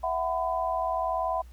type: chord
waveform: sine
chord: E suspended second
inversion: none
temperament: equal with one note detuned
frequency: 659.3 / 740 / 1005.6 Hz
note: E5 / F#5 / B5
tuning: 0 / 0 / +31 cents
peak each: -30 dBFS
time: 0.03-1.42 s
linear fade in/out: 10 ms
effects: added 60 Hz sine -45 dBFS peak until 1.52 s + pink hiss -62 dBFS RMS until 1.52 s